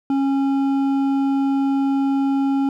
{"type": "tone with hard clipping", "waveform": "triangle", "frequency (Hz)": 274, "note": "C#4", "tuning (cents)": -20, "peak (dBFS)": -18, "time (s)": [0.1, 2.69], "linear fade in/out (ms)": 2, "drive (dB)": 11, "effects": []}